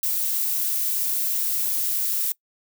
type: noise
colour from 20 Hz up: violet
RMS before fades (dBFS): -24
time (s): 0.03-2.32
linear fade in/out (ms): 2
effects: noise-tail reverb RT60 0.1 s tail -23 dB re dry